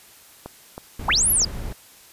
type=click train; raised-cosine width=1 ms; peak=-19 dBFS; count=4; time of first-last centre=0.46-1.418 s; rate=3.13 Hz
type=noise; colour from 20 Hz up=brown; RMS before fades=-31 dBFS; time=0.99-1.73 s; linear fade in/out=5 ms
type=linear two-way sweep; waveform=sine; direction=up then down; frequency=575 to 11840 to 4587 Hz; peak=-16 dBFS; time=1.08-1.45 s; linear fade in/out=5 ms; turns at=1.31 s
effects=white hiss -49 dBFS RMS until 2.12 s + resampled to 32000 Hz